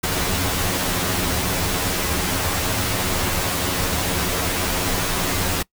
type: noise with comb filter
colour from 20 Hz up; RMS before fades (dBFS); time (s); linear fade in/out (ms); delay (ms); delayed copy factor
pink; -22; 0.03-5.63; 10; 11; +0.9
effects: noise-tail reverb RT60 0.1 s tail -23 dB re dry